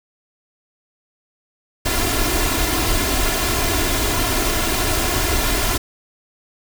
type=noise with comb filter; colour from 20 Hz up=pink; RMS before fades=-19 dBFS; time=1.85-5.78 s; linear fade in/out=10 ms; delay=2.9 ms; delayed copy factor=+0.65; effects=none